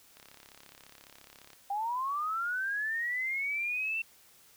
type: click train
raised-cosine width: 0.2 ms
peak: -34 dBFS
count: 48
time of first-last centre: 0.17-1.532 s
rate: 34.5 Hz
type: linear sweep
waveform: sine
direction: up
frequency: 784 to 2703 Hz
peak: -30 dBFS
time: 1.7-4.02 s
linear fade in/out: 5 ms
effects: white hiss -60 dBFS RMS until 4.56 s